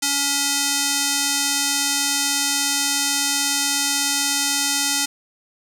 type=tone with band-pass filter; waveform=square; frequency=281.8 Hz; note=C#4; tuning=29 cents sharp; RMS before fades=-21 dBFS; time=0.02-5.06 s; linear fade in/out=10 ms; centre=7000 Hz; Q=1.1; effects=7-bit